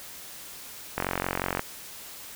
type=click train; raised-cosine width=0.5 ms; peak=-11 dBFS; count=29; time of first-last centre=0.98-1.594 s; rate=45.6 Hz; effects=white hiss -43 dBFS RMS until 2.35 s